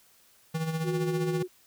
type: tone with tremolo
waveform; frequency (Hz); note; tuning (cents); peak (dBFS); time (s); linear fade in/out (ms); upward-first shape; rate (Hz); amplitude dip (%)
square; 160.7; E3; -44; -27; 0.54-1.43; 10; sine; 15; 55
type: tone with vibrato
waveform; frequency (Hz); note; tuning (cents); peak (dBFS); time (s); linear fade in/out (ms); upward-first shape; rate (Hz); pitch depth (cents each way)
sine; 364.1; F#4; -28; -29; 0.83-1.48; 50; sine; 12; 21
effects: white hiss -61 dBFS RMS until 1.66 s